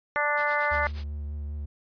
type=harmonic tone; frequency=293.7 Hz; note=D4; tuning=in tune; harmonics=2 / 3 / 4 / 5 / 6 / 7; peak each=-30 / -30 / -30 / -30 / -30 / -30 dBFS; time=0.16-0.87 s; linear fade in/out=0 ms
type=noise with tremolo; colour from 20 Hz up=white; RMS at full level=-40 dBFS; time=0.37-1.04 s; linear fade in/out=5 ms; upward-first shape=triangle; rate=8.5 Hz; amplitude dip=90%
type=tone with vibrato; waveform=triangle; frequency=73.42 Hz; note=D2; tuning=in tune; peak=-29 dBFS; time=0.71-1.66 s; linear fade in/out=10 ms; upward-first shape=sine; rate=5.1 Hz; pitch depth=21 cents each way
effects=resampled to 11025 Hz